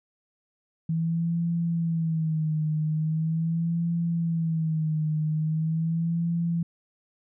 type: tone with vibrato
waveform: sine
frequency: 161.6 Hz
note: E3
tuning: 34 cents flat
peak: -23 dBFS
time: 0.89-6.63 s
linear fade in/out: 5 ms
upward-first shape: sine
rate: 0.41 Hz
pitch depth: 80 cents each way
effects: none